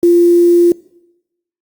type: tone with quantisation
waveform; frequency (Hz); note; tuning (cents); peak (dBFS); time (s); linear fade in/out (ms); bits
sine; 346.5; F4; -14; -5; 0.03-0.72; 2; 5
effects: noise-tail reverb RT60 0.9 s tail -22 dB re dry + Opus 48 kbps